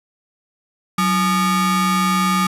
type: ring-modulated tone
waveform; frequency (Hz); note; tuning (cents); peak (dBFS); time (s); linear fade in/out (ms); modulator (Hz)
45% pulse; 518; C5; -17; -12; 0.98-2.47; 5; 704
effects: resampled to 32000 Hz